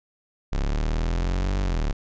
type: linear two-way sweep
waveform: 40% pulse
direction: up then down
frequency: 33.42 to 49 to 33.42 Hz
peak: -21 dBFS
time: 0.52-1.93 s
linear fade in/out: 10 ms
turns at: 1.6 s
effects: resampled to 16000 Hz